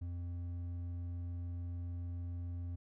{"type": "tone with hard clipping", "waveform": "sine", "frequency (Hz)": 87.31, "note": "F2", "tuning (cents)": 0, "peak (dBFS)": -40, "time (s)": [0.01, 2.76], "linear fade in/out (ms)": 10, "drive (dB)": 5, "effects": []}